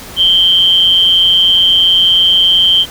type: tone with amplitude modulation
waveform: sine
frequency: 3136 Hz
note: G7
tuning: in tune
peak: -3 dBFS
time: 0.16-2.86 s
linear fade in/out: 50 ms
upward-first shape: sine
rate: 179 Hz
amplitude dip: 60%
effects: pink hiss -30 dBFS RMS until 2.9 s